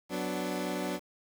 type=chord; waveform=20% pulse; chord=B minor; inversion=second; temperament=equal with one note detuned; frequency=185 / 248.8 / 293.7 Hz; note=F#3 / B3 / D4; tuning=0 / +13 / 0 cents; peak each=-31 / -33 / -31 dBFS; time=0.09-1 s; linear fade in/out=50 ms; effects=9-bit